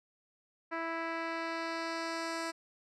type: tone with low-pass filter sweep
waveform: 10% pulse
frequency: 329.6 Hz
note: E4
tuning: in tune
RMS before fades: -37 dBFS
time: 0.71-2.52 s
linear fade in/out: 20 ms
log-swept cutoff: 2000 to 7800 Hz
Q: 1.2
effects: none